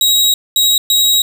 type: tone bursts at uneven times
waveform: sawtooth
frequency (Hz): 3822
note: A#7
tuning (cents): +43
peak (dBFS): -6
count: 3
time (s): 0.01-0.34 / 0.56-0.78 / 0.9-1.22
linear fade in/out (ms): 2
effects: none